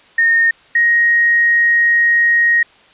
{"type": "tone pair in turn", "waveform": "sine", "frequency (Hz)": [1839, 1876.6], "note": ["A#6", "A#6"], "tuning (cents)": [-24, 11], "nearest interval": "unison", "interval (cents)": 35, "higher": "second", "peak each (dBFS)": -9, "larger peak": "neither", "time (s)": [[0.18, 0.51], [0.75, 2.63]], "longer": "second", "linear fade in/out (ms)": 5, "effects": ["white hiss -47 dBFS RMS until 2.93 s", "resampled to 8000 Hz"]}